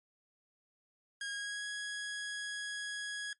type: tone with pitch glide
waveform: sawtooth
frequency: 1634 to 1665.4 Hz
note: G#6 to G#6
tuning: -29 to +4 cents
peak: -34 dBFS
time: 1.21-3.33 s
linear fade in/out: 2 ms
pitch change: +33 cents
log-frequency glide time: 1.31-1.65 s
effects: noise-tail reverb RT60 0.1 s tail -18 dB re dry + MP3 48 kbps